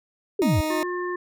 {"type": "exponential sweep", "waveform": "sine", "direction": "down", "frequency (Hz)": [440, 72.5], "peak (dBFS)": -18, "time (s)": [0.39, 0.61], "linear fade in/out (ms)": 5}
{"type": "tone", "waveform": "20% pulse", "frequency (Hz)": 311.1, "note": "D#4", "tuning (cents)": 0, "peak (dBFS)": -19, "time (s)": [0.42, 0.83], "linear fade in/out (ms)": 0}
{"type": "harmonic tone", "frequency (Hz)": 357.4, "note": "F4", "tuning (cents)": 40, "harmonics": [1, 3, 5], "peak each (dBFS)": [-27, -32, -34], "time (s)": [0.7, 1.16], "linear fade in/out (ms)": 5}
{"effects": []}